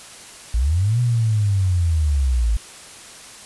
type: linear two-way sweep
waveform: sine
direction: up then down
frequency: 52.2 to 123.3 to 52.2 Hz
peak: -15 dBFS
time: 0.54-2.57 s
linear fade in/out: 5 ms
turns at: 1 s
effects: white hiss -40 dBFS RMS until 3.45 s + resampled to 24000 Hz